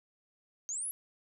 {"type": "exponential sweep", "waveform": "sine", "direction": "up", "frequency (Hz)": [6272, 11490], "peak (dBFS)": -34, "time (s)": [0.69, 0.91], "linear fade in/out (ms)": 0, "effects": []}